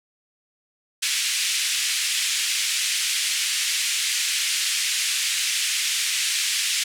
pink band-pass noise, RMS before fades -24 dBFS, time 1.02-6.84 s, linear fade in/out 10 ms, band 2200 to 10000 Hz, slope 24 dB/octave, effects none

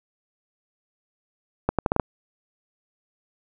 accelerating click train, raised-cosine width 1 ms, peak -6 dBFS, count 6, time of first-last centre 1.69-1.998 s, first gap 97 ms, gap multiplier 0.77, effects none

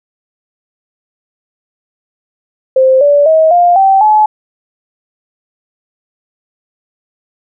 sine tone with pitch steps, 523.3 / 577.3 / 636.9 / 702.6 / 775.1 / 855 Hz, C5 / D5 / D#5 / F5 / G5 / A5, 0 / -30 / +40 / +10 / -20 / -50 cents, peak -4 dBFS, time 2.76-4.26 s, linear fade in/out 5 ms, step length 250 ms, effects none

